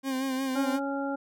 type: tone with vibrato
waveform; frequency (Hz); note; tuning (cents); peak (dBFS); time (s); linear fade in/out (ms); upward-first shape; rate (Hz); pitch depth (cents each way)
40% pulse; 264.4; C4; +18; -27; 0.03-0.8; 50; sine; 5.6; 40
type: harmonic tone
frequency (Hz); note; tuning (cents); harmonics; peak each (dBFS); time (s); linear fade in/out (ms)
277.2; C#4; 0; 1 / 2 / 3 / 5; -31 / -34 / -36 / -38; 0.55-1.16; 10
effects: none